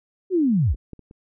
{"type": "linear sweep", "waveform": "sine", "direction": "down", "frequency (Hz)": [390.4, 36.71], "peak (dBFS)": -16, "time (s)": [0.3, 0.76], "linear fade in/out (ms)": 50}
{"type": "clicks", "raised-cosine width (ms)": 3, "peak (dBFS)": [-31, -23, -32, -32], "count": 4, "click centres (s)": [0.745, 0.933, 0.993, 1.111]}
{"effects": []}